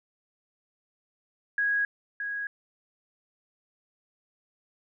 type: tone with echo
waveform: sine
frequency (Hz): 1653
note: G#6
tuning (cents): -9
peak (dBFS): -23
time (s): 1.58-1.85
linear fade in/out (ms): 2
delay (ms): 620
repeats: 1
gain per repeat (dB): -7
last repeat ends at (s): 2.47
effects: none